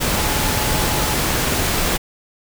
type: tone in noise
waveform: sine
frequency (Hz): 857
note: A5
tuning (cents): -46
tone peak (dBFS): -28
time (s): 0.16-1.15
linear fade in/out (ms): 20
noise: pink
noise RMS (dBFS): -19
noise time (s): 0-1.98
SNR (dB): -12
effects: none